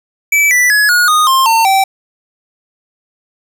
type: tone with pitch steps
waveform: square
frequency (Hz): 2307 / 1973.9 / 1688.8 / 1444.9 / 1236.3 / 1057.8 / 905 / 774.3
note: D7 / B6 / G#6 / F#6 / D#6 / C6 / A5 / G5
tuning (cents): -31 / -1 / +29 / -42 / -11 / +19 / +48 / -22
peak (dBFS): -8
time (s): 0.32-1.84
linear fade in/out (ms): 5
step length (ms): 190
effects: none